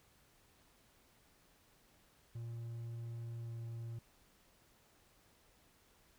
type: tone with pitch glide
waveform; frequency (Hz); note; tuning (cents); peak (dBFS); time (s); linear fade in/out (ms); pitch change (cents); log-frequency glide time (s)
triangle; 116.54 to 115.73; A#2 to A#2; 0 to -12; -40; 2.35-3.99; 5; -12; 3.44-3.51
effects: pink hiss -69 dBFS RMS until 6.18 s